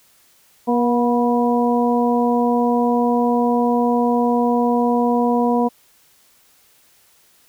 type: harmonic tone with a mistuned harmonic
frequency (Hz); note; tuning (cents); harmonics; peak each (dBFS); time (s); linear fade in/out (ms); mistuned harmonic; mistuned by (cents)
239.9; A#3; +50; 1 / 2 / 3 / 4; -17 / -20 / -22 / -23; 0.67-5.69; 20; 4; +28
effects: white hiss -55 dBFS RMS until 7.48 s